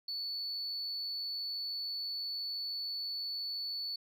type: tone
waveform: sine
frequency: 4453 Hz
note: C#8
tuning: 7 cents sharp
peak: -34 dBFS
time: 0.08-3.96 s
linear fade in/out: 5 ms
effects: tanh soft clip ceiling -33 dBFS